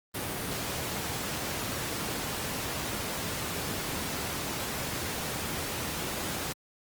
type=noise; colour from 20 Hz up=pink; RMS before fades=-33 dBFS; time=0.14-6.53 s; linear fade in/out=10 ms; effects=high-pass 80 Hz 12 dB/octave + Opus 32 kbps